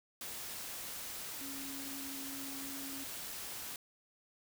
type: tone in noise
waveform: sine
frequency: 274.3 Hz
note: C#4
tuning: 18 cents flat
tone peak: -46 dBFS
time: 1.41-3.04 s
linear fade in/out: 2 ms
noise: white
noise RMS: -44 dBFS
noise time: 0.21-3.76 s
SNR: -5 dB
effects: none